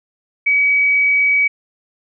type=tone; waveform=sine; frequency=2272 Hz; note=C#7; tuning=42 cents sharp; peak=-11 dBFS; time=0.46-1.48 s; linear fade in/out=10 ms; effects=none